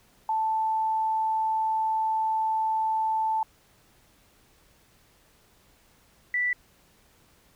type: tone pair in turn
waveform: sine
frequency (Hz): 880 / 1970.2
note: A5 / B6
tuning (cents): 0 / -5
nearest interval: octave + major second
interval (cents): 1395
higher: second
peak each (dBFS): -23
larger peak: neither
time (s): 0.29-3.43 / 6.34-6.53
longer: first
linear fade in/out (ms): 2
effects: pink hiss -61 dBFS RMS until 7.55 s